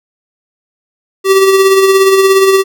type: tone with tremolo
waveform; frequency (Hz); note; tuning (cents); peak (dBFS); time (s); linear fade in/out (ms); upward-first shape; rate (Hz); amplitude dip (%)
square; 386.3; G4; -25; -4; 1.24-2.64; 50; sine; 17; 40
effects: none